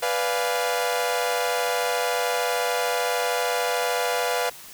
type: chord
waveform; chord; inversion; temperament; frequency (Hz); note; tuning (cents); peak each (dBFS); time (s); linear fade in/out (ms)
sawtooth; B diminished seventh; none; equal; 493.9 / 587.3 / 698.5 / 830.6; B4 / D5 / F5 / Ab5; 0 / 0 / 0 / 0; -22 / -27 / -23 / -28; 0.02-4.5; 10
effects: white hiss -43 dBFS RMS until 4.73 s